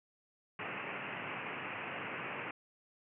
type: band-pass noise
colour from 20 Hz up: white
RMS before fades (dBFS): -42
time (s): 0.59-2.51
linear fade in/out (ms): 2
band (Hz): 100 to 2800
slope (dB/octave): 96
effects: none